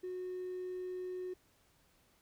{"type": "tone with hard clipping", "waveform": "triangle", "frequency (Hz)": 366, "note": "F#4", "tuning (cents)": -19, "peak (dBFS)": -39, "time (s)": [0.03, 1.34], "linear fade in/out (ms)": 10, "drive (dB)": 4, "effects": ["pink hiss -70 dBFS RMS until 2.21 s"]}